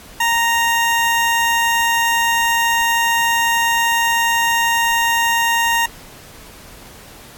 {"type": "tone", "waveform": "20% pulse", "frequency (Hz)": 930, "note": "A#5", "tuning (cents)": -4, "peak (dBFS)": -9, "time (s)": [0.2, 5.86], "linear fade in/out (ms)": 5, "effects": ["pink hiss -40 dBFS RMS until 7.37 s", "AAC 64 kbps"]}